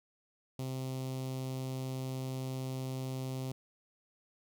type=tone with notch filter; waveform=sawtooth; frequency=130.81 Hz; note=C3; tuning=in tune; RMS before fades=-38 dBFS; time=0.59-3.52 s; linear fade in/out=2 ms; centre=1600 Hz; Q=0.72; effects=12-bit